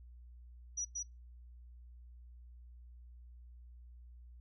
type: tone with echo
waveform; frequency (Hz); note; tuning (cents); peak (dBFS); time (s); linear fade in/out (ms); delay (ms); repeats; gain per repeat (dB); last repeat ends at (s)
sine; 5840; F#8; -24; -35; 0.77-0.85; 10; 180; 1; -2; 1.03
effects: noise-tail reverb RT60 0.2 s tail -26 dB re dry + added 60 Hz sine -52 dBFS peak until 4.4 s